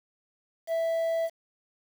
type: tone with quantisation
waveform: triangle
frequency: 659.3 Hz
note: E5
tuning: in tune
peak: -23 dBFS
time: 0.67-1.3 s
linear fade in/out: 50 ms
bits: 8
effects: none